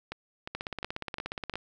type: two click trains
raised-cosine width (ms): 0.3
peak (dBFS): -20 / -18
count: 5 / 18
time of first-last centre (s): 0.12-1.538 / 0.55-1.556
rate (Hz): 2.82 / 16.9
effects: none